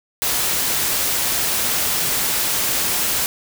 white noise, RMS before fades -20 dBFS, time 0.22-3.26 s, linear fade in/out 0 ms, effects none

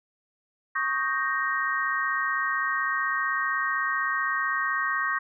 sine chord, Eb dominant seventh, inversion third, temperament equal, 1108.7 / 1244.5 / 1568 / 1864.7 Hz, Db6 / Eb6 / G6 / Bb6, 0 / 0 / 0 / 0 cents, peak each -29 / -33 / -30 / -28 dBFS, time 0.75-5.19 s, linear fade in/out 10 ms, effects none

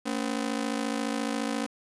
sawtooth ring-modulated tone, 253.9 Hz, B3, 48 cents sharp, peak -21 dBFS, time 0.05-1.67 s, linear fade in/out 20 ms, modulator 27.2 Hz, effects resampled to 24000 Hz + 8-bit

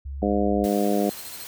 sine tone, 68.8 Hz, C#2, 12 cents flat, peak -30 dBFS, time 0.05-0.66 s, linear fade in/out 10 ms
harmonic tone, 102.2 Hz, G#2, 27 cents flat, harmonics 2 / 3 / 4 / 5 / 6 / 7, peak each -24 / -26 / -27 / -28 / -29 / -29 dBFS, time 0.22-1.1 s, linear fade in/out 5 ms
white noise, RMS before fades -39 dBFS, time 0.64-1.47 s, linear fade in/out 0 ms
5% pulse tone bursts, 4166 Hz, C8, 8 cents flat, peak -31 dBFS, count 5, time 1.1-1.439 s, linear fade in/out 0 ms, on 39 ms, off 36 ms
effects none

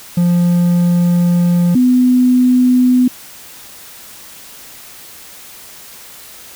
triangle / sine tone pair in turn, 174.61 / 251 Hz, F3 / B3, 0 / +28 cents, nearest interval tritone, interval 628 cents, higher second, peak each -7 dBFS, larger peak neither, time 0.17-1.75 / 1.75-3.08 s, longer first, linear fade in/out 5 ms, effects white hiss -36 dBFS RMS until 6.55 s

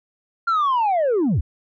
sine linear sweep, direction down, 1400 to 55.4 Hz, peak -14 dBFS, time 0.47-1.41 s, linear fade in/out 10 ms, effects tanh soft clip ceiling -15 dBFS

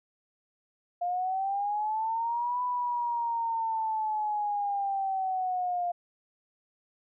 sine linear two-way sweep, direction up then down, 698.5 to 993 to 698.5 Hz, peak -27 dBFS, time 1.01-5.92 s, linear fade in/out 10 ms, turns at 2.62 s, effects none

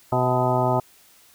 harmonic tone with a mistuned harmonic, 125.4 Hz, B2, 27 cents sharp, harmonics 1 / 2 / 3 / 4 / 5 / 6 / 7 / 8 / 10, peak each -24 / -29 / -27 / -33 / -24 / -28 / -25 / -30 / -31 dBFS, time 0.12-0.8 s, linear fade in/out 5 ms, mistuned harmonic 5, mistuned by +31 cents, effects white hiss -54 dBFS RMS until 1.34 s

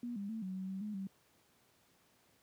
sine tone with pitch steps, 240.5 / 200.3 / 222.9 / 187.3 / 188.5 / 191.2 / 210.8 / 193.2 Hz, B3 / G3 / A3 / F#3 / F#3 / G3 / G#3 / G3, -46 / +38 / +23 / +21 / +32 / -43 / +26 / -25 cents, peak -38 dBFS, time 0.03-1.07 s, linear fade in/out 2 ms, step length 130 ms, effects pink hiss -70 dBFS RMS until 2.42 s + high-pass 100 Hz 12 dB/octave

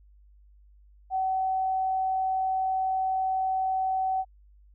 sine tone, 758 Hz, F#5, 42 cents sharp, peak -24 dBFS, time 1.1-4.25 s, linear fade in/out 50 ms, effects added 50 Hz sine -53 dBFS peak until 4.74 s

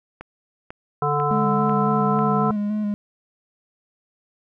click train, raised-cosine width 0.5 ms, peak -20 dBFS, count 5, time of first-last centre 0.21-2.19 s, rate 2.02 Hz
harmonic tone, 146.4 Hz, D3, 5 cents flat, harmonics 1 / 3 / 5 / 7 / 9, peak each -25 / -25 / -25 / -25 / -25 dBFS, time 1.02-2.51 s, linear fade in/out 2 ms
triangle tone with vibrato, 209.1 Hz, G#3, 12 cents sharp, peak -19 dBFS, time 1.31-2.94 s, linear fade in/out 0 ms, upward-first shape square, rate 3.6 Hz, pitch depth 24 cents each way
effects none

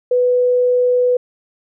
sine tone, 495.5 Hz, B4, 6 cents sharp, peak -11 dBFS, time 0.11-1.17 s, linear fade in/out 5 ms, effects none

